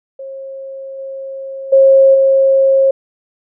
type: tone with level steps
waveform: sine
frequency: 539 Hz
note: C#5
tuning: 49 cents flat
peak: -25 / -23 / -4 / -7 dBFS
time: 0.19-2.91 s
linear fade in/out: 5 ms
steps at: 0.98 / 1.72 / 2.14 s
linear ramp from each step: 10 ms
effects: none